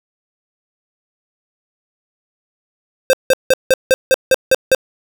square tone bursts, 523.3 Hz, C5, in tune, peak -8 dBFS, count 9, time 3.1-4.748 s, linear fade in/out 0 ms, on 32 ms, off 170 ms, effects none

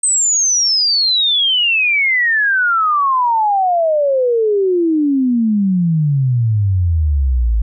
sine exponential sweep, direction down, 8340 to 52.5 Hz, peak -11 dBFS, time 0.03-7.62 s, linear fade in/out 5 ms, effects none

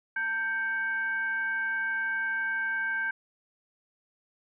sine tone with frequency modulation, 1568 Hz, G6, in tune, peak -27 dBFS, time 0.16-3.11 s, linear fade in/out 5 ms, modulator 665 Hz, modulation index 0.43, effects none

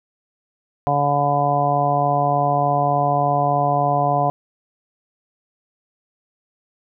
harmonic tone, 143.4 Hz, D3, 41 cents flat, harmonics 1 / 2 / 3 / 4 / 5 / 6 / 7, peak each -23 / -29 / -30 / -24 / -18 / -29 / -24 dBFS, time 0.87-4.3 s, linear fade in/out 0 ms, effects none

